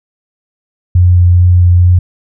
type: tone with vibrato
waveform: sine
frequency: 88.9 Hz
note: F2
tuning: 31 cents sharp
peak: -3 dBFS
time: 0.95-1.99 s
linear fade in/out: 5 ms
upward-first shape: sine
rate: 2.3 Hz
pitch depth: 11 cents each way
effects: none